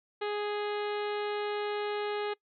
harmonic tone, 415.3 Hz, G#4, in tune, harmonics 1 / 2 / 3 / 4 / 5 / 6 / 7 / 8 / 9 / 10, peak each -32 / -38 / -42 / -44 / -46 / -48 / -49 / -50 / -51 / -52 dBFS, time 0.21-2.34 s, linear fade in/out 10 ms, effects noise-tail reverb RT60 0.1 s tail -23 dB re dry

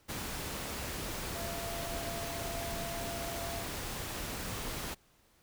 sine tone in noise, 680 Hz, F5, 46 cents flat, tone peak -41 dBFS, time 1.34-3.64 s, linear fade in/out 20 ms, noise pink, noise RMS -39 dBFS, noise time 0.08-4.95 s, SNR -5 dB, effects pink hiss -67 dBFS RMS until 5.42 s

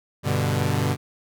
sawtooth chord, G major, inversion none, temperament equal, 98 / 123.47 / 146.83 Hz, G2 / B2 / D3, 0 / 0 / 0 cents, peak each -21 dBFS, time 0.23-0.97 s, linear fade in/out 50 ms, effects none

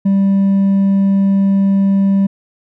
sine tone with hard clipping, 196 Hz, G3, in tune, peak -10 dBFS, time 0.05-2.27 s, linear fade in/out 10 ms, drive 2 dB, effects none

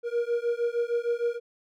triangle beating tone pair, 470.3 / 476.8 Hz, A#4 / A#4, +15 / +39 cents, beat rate 6.5 Hz, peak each -26 dBFS, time 0.03-1.4 s, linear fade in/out 50 ms, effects none

